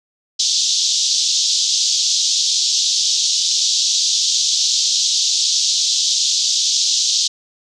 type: band-pass noise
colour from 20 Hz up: white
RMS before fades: -17 dBFS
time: 0.39-7.28 s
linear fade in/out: 10 ms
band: 3400 to 6600 Hz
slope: 48 dB/octave
effects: none